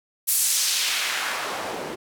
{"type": "noise with band-pass filter sweep", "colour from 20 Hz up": "white", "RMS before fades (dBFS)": -25, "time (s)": [0.27, 1.96], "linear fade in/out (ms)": 20, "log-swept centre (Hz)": [12000, 310], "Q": 1, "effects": []}